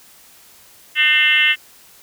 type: tone with frequency modulation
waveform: sine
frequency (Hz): 2400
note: D7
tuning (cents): +37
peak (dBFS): -11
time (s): 0.95-1.56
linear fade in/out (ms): 50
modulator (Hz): 294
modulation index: 2.4
effects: white hiss -47 dBFS RMS until 2.02 s

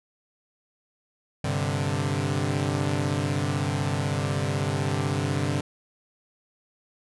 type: chord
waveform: sawtooth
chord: G suspended fourth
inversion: none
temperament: equal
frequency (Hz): 98 / 130.81 / 146.83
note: G2 / C3 / D3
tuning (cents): 0 / 0 / 0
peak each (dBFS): -25 / -25 / -24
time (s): 1.44-5.61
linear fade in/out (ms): 5
effects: resampled to 24000 Hz

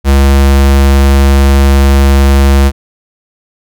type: tone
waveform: square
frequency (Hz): 68.8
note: C#2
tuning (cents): -12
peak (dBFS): -4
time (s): 0.04-2.72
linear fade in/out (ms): 50
effects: none

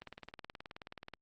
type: click train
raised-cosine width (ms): 0.3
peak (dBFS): -30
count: 22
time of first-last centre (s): 0.02-1.137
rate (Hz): 18.8
effects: Opus 32 kbps

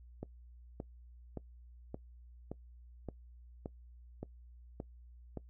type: click train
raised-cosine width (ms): 2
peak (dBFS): -27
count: 10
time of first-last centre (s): 0.23-5.373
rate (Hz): 1.75
effects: noise-tail reverb RT60 0.1 s tail -21 dB re dry + added 60 Hz sine -53 dBFS peak until 5.49 s

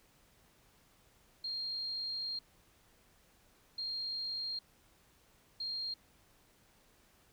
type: tone bursts at uneven times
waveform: sine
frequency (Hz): 4216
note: C8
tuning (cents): +12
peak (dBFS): -36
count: 3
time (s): 1.44-2.39 / 3.78-4.59 / 5.6-5.94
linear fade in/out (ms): 5
effects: pink hiss -67 dBFS RMS until 7.32 s

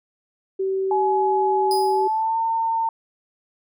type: tone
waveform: sine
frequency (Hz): 383.6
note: G4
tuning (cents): -37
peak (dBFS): -20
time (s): 0.59-2.08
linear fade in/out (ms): 10
type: tone with pitch glide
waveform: sine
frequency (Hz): 845 to 905.6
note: G#5 to A5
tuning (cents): +30 to +50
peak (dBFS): -19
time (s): 0.91-2.89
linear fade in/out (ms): 2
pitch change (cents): +120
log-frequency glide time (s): 1.89-2.38
type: tone with exponential decay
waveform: sawtooth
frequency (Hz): 4978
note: D#8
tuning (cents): 0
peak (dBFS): -22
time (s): 1.71-2.22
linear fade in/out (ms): 1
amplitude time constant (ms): 110
effects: none

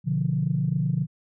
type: chord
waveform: sine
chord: B diminished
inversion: none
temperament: equal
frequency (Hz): 123.47 / 146.83 / 174.61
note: B2 / D3 / F3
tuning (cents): 0 / 0 / 0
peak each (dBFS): -28 / -24 / -26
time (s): 0.04-1.07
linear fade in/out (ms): 50
effects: tanh soft clip ceiling -12 dBFS

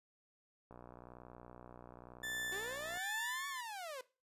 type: click train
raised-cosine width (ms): 1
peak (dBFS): -39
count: 139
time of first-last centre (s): 0.71-2.972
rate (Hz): 61
type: tone with tremolo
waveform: 35% pulse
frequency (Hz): 1760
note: A6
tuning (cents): 0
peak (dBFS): -36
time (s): 2.23-3.61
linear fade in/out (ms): 5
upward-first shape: sine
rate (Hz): 1.3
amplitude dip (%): 55
type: linear two-way sweep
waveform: sawtooth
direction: up then down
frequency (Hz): 363.5 to 1132 to 491.2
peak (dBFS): -40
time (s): 2.52-4.01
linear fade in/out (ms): 2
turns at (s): 3.48
effects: noise-tail reverb RT60 0.3 s tail -18 dB re dry + resampled to 32000 Hz

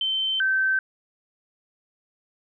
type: tone pair in turn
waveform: sine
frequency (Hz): 3093 / 1546.5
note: G7 / G6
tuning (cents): -24 / -24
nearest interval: octave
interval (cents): 1200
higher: first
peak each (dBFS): -22 / -19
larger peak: second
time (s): 0.01-0.4 / 0.4-0.79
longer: neither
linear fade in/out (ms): 2
effects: none

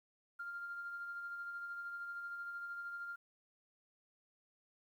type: tone with tremolo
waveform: sine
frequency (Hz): 1396.9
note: F6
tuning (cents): 0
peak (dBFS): -40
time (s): 0.39-3.16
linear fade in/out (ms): 10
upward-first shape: sine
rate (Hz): 13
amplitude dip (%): 35
effects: tanh soft clip ceiling -36 dBFS + 12-bit

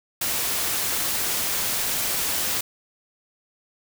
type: noise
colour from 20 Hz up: white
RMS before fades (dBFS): -25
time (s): 0.21-2.61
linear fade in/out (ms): 5
effects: none

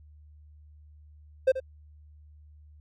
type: tone with echo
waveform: triangle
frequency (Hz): 523.3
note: C5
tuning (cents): 0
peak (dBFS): -15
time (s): 1.47-1.52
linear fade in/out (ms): 10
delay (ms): 82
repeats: 1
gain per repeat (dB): -12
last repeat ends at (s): 1.602
effects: added 75 Hz sine -50 dBFS peak until 2.8 s

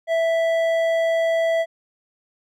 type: tone with hard clipping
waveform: sine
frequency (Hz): 659.3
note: E5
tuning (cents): 0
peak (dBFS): -19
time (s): 0.07-1.66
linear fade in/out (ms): 50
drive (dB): 8
effects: none

